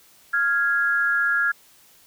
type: tone pair together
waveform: sine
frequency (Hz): 1396.9 / 1661.2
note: F6 / G#6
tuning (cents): 0 / 0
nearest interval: minor third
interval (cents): 300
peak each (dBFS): -21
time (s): 0.33-1.52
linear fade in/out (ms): 10
effects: white hiss -54 dBFS RMS until 2.06 s